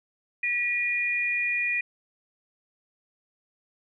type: tone pair together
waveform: sine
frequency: 1938.3 / 2435 Hz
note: B6 / D#7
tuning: -33 / -38 cents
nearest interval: major third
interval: 395 cents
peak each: -29 / -25 dBFS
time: 0.43-1.81 s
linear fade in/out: 5 ms
effects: none